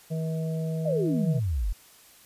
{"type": "harmonic tone", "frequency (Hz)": 160.5, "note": "E3", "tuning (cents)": -46, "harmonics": [1, 3, 4], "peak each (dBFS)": [-27, -37, -39], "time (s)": [0.1, 1.4], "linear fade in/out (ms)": 20}
{"type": "exponential sweep", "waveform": "sine", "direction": "down", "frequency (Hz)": [659.3, 41.2], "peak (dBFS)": -24, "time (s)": [0.85, 1.73], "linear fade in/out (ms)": 10}
{"effects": ["white hiss -54 dBFS RMS until 2.25 s", "resampled to 32000 Hz"]}